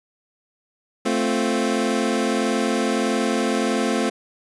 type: chord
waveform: 25% pulse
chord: F major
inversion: first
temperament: equal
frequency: 220 / 261.6 / 349.2 Hz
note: A3 / C4 / F4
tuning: 0 / 0 / 0 cents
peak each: -19 / -20 / -22 dBFS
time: 1.05-4.1 s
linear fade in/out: 10 ms
effects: resampled to 24000 Hz